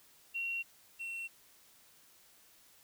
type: tone pair in turn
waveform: sine / triangle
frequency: 2739 / 2717 Hz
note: F7 / F7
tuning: -34 / -48 cents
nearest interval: unison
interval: 14 cents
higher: first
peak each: -34 / -37 dBFS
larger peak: first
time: 0.34-0.63 / 0.99-1.28 s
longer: neither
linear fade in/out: 20 ms
effects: white hiss -63 dBFS RMS until 2.83 s